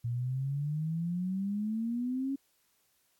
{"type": "exponential sweep", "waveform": "sine", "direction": "up", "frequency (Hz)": [116.54, 277.2], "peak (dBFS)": -30, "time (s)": [0.04, 2.36], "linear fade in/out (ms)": 10, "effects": ["white hiss -72 dBFS RMS until 3.19 s", "AAC 64 kbps"]}